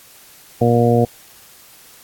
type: harmonic tone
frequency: 118.7 Hz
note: A#2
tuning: 32 cents sharp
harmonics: 1 / 2 / 3 / 4 / 5 / 6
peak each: -16 / -17 / -22 / -16 / -22 / -20 dBFS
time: 0.61-1.05 s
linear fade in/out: 5 ms
effects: white hiss -45 dBFS RMS until 2.03 s + AAC 64 kbps